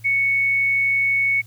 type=tone; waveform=sine; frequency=2217 Hz; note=C#7; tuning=in tune; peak=-16 dBFS; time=0.04-1.42 s; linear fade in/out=20 ms; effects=added 112 Hz sine -42 dBFS peak until 1.46 s + white hiss -54 dBFS RMS until 1.46 s